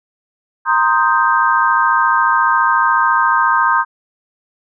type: chord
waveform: sine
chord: C minor seventh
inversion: third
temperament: equal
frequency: 932.3 / 1046.5 / 1244.5 / 1568 Hz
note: Bb5 / C6 / Eb6 / G6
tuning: 0 / 0 / 0 / 0 cents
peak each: -16 dBFS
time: 0.65-3.85 s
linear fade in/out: 50 ms
effects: none